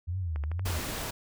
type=tone with vibrato; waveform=sine; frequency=82.5 Hz; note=E2; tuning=2 cents sharp; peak=-29 dBFS; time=0.07-0.8 s; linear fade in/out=20 ms; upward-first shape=triangle; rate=2.2 Hz; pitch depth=270 cents each way
type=click train; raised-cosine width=0.5 ms; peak=-27 dBFS; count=8; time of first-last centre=0.36-0.907 s; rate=12.8 Hz
type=noise; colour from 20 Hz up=pink; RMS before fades=-35 dBFS; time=0.65-1.11 s; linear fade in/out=10 ms
effects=none